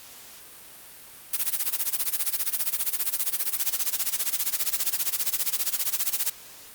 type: noise with tremolo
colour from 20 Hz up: blue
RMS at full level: -23 dBFS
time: 1.33-6.3 s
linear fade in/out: 5 ms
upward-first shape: sine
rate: 15 Hz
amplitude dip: 90%
effects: white hiss -46 dBFS RMS until 6.74 s + Opus 48 kbps